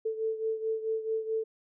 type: beating tone pair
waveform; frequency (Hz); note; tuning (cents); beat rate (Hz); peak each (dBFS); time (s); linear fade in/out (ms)
sine; 441.7 / 446.3; A4 / A4; +7 / +25; 4.6; -30 / -35; 0.05-1.44; 10
effects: none